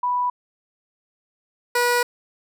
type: tone pair in turn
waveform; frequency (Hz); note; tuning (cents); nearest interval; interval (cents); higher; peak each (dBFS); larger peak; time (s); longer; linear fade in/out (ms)
sine / 15% pulse; 986 / 485.4; B5 / B4; -3 / -30; octave; 1227; first; -19 / -11; second; 0.03-0.3 / 1.75-2.03; second; 5
effects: none